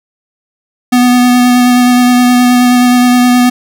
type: tone with vibrato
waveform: square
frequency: 246.9 Hz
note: B3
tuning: in tune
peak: -5 dBFS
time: 0.92-3.5 s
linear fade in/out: 10 ms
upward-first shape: sine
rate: 9.5 Hz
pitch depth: 13 cents each way
effects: none